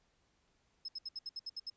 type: tone bursts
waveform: sine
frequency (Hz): 5170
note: E8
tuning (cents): -34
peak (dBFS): -39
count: 9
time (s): 0.85-1.7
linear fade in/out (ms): 5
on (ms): 34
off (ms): 68
effects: pink hiss -75 dBFS RMS until 1.76 s + resampled to 16000 Hz